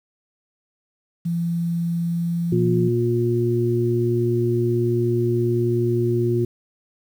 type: tone with pitch glide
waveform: sine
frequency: 169.7 to 171.18 Hz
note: F3 to F3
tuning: -49 to -34 cents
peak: -20 dBFS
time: 1.25-2.89 s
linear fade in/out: 10 ms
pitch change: +15 cents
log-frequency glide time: 1.98-2.76 s
type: harmonic tone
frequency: 118.7 Hz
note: A#2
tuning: 32 cents sharp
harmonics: 1 / 2 / 3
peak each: -21 / -27 / -20 dBFS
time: 2.52-6.45 s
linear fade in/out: 5 ms
effects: 8-bit